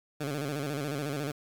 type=tone with vibrato; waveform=15% pulse; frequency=143.9 Hz; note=D3; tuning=35 cents flat; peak=-25 dBFS; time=0.2-1.32 s; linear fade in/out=10 ms; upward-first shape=square; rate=14 Hz; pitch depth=84 cents each way; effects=9-bit